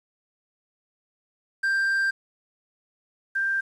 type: tone pair in turn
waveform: triangle / sine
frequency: 1581 / 1581 Hz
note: G6 / G6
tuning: +14 / +14 cents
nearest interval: unison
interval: 0 cents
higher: neither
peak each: -19 / -22 dBFS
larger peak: first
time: 1.63-2.11 / 3.35-3.61 s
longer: first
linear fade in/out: 10 ms
effects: resampled to 24000 Hz + 9-bit